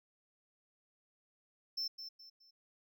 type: tone with echo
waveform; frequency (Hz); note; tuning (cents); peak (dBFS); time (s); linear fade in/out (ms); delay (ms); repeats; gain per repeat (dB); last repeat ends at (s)
triangle; 5330; E8; +18; -34; 1.77-1.88; 10; 210; 3; -9; 2.51
effects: none